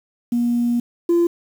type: tone pair in turn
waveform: sine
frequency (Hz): 238.7 / 342.7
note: A#3 / F4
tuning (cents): +41 / -33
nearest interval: tritone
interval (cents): 626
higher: second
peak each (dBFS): -15 / -11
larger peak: second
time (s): 0.32-0.8 / 1.09-1.27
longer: first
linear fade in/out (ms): 5
effects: tanh soft clip ceiling -11 dBFS + 7-bit